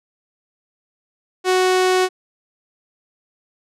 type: tone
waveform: sawtooth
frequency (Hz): 370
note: F#4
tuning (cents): 0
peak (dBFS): -10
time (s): 1.44-2.09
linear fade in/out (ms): 50
effects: low-pass 9000 Hz 12 dB/octave